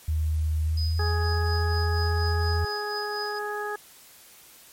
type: tone with pitch glide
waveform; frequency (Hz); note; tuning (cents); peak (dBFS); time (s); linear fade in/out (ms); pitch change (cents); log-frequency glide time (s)
sine; 78 to 83.6; D#2 to E2; +5 to +25; -22; 0.08-2.65; 5; +120; 0.63-1.03
type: tone with tremolo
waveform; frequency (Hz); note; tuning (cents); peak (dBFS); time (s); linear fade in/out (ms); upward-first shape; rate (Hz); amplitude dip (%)
sine; 4995; D#8; +6; -31; 0.77-3.39; 5; triangle; 4.2; 70
type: harmonic tone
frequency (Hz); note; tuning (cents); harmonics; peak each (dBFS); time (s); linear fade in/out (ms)
417; G#4; +7; 1 / 2 / 3 / 4; -32 / -34 / -36 / -34; 0.99-3.76; 5
effects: white hiss -51 dBFS RMS until 4.72 s + MP3 64 kbps